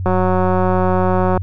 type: click train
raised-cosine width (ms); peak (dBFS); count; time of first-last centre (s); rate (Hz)
1; -4; 243; 0.06-1.375; 184
effects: added 93 Hz sine -20 dBFS peak until 1.42 s